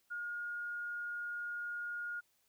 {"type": "tone", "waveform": "sine", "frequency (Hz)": 1428, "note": "F6", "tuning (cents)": 38, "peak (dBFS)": -38, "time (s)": [0.1, 2.21], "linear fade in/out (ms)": 20, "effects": ["white hiss -75 dBFS RMS until 2.48 s"]}